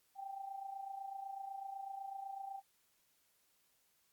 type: tone with amplitude modulation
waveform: sine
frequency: 784 Hz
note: G5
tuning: in tune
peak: -40 dBFS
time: 0.15-2.62 s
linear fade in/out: 50 ms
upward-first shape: sine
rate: 28 Hz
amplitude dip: 65%
effects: white hiss -75 dBFS RMS until 4.12 s + Opus 48 kbps